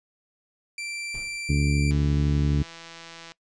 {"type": "tone", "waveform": "sawtooth", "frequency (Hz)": 2349, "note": "D7", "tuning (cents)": 0, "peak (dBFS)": -28, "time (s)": [0.78, 1.91], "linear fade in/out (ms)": 2}
{"type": "noise with exponential decay", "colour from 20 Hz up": "brown", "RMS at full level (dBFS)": -35, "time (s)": [1.14, 1.49], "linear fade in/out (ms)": 5, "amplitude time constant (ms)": 74}
{"type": "harmonic tone", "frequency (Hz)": 71.9, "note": "D2", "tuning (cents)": -36, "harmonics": [1, 2, 3, 4, 5, 6], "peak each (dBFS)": [-24, -22, -31, -29, -40, -40], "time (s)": [1.49, 2.63], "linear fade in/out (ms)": 5}
{"type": "click train", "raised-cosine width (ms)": 0.2, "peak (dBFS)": -25, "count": 235, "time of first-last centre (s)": [1.91, 3.32], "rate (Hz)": 166}
{"effects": ["noise-tail reverb RT60 0.1 s tail -21 dB re dry", "resampled to 22050 Hz"]}